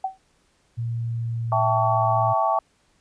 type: tone with exponential decay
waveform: sine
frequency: 763 Hz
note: G5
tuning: 47 cents flat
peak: -19 dBFS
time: 0.04-0.18 s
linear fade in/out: 5 ms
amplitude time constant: 29 ms
type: tone with pitch glide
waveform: sine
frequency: 116.54 to 114.6 Hz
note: A#2 to A#2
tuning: 0 to -29 cents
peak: -24 dBFS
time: 0.77-2.34 s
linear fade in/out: 20 ms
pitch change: -29 cents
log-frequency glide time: 0.89-2 s
type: chord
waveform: sine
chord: A dominant seventh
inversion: second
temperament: equal with one note detuned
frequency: 659.3 / 784 / 880 / 1128.8 Hz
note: E5 / G5 / A5 / C#6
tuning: 0 / 0 / 0 / +31 cents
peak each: -24 dBFS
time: 1.52-2.59 s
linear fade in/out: 2 ms
effects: pink hiss -64 dBFS RMS until 3 s + resampled to 22050 Hz